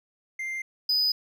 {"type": "tone pair in turn", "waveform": "triangle", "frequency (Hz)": [2096, 4985], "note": ["C7", "D#8"], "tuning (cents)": [2, 2], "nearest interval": "octave + minor third", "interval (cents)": 1500, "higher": "second", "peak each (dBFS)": [-28, -20], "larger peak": "second", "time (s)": [[0.39, 0.62], [0.89, 1.12]], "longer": "neither", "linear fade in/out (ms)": 5, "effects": []}